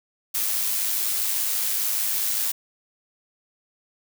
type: noise with amplitude modulation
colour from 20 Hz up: blue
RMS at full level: -23 dBFS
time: 0.34-2.52 s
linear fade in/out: 10 ms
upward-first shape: sine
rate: 105 Hz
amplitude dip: 35%
effects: none